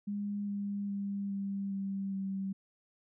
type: tone with pitch steps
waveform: sine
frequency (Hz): 203.9 / 201.8 / 199.7 / 197.64 / 195.59 / 193.57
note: G#3 / G#3 / G3 / G3 / G3 / G3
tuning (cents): -32 / -49 / +32 / +14 / -4 / -22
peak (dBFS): -33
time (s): 0.07-2.53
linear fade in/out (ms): 10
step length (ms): 410
effects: none